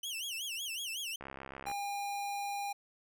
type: tone with vibrato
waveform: sawtooth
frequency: 2961 Hz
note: F#7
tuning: 1 cent sharp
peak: -34 dBFS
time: 0.03-1.16 s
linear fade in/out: 5 ms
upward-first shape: sine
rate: 5.4 Hz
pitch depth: 210 cents each way
type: click train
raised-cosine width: 0.5 ms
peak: -29 dBFS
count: 35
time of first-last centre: 1.21-1.714 s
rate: 67.4 Hz
type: tone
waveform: square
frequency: 807 Hz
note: G#5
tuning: 50 cents flat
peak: -36 dBFS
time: 1.66-2.73 s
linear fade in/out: 10 ms
effects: none